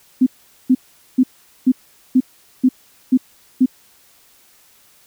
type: tone bursts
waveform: sine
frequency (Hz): 256.6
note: C4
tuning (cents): -34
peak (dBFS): -8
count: 8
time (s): 0.21-3.66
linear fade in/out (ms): 10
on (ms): 55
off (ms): 430
effects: white hiss -52 dBFS RMS until 5.06 s